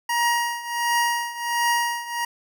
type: tone with tremolo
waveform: 25% pulse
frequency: 947 Hz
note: A#5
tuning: 27 cents sharp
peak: -14 dBFS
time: 0.09-2.25 s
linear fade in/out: 5 ms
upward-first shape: triangle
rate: 1.4 Hz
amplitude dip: 85%
effects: none